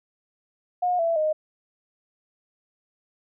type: tone with pitch steps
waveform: sine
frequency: 719 / 667 / 618.7 Hz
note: F#5 / E5 / D#5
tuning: -50 / +20 / -10 cents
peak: -20 dBFS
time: 0.82-1.33 s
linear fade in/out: 10 ms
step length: 170 ms
effects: none